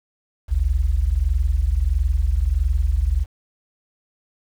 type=tone pair together; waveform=sine; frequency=51.08 / 72.6 Hz; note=G#1 / D2; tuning=-28 / -19 cents; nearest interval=tritone; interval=609 cents; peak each=-19 dBFS; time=0.48-3.26 s; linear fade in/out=50 ms; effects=8-bit